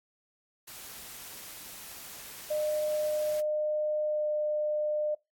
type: noise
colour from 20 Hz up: white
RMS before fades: -45 dBFS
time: 0.67-3.41 s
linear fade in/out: 10 ms
type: tone with pitch glide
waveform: sine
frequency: 607 to 603.2 Hz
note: D#5 to D5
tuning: -43 to +46 cents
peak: -27 dBFS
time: 2.5-5.15 s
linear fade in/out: 10 ms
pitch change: -11 cents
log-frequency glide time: 4.04-4.28 s
effects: noise-tail reverb RT60 0.2 s tail -21 dB re dry + AAC 64 kbps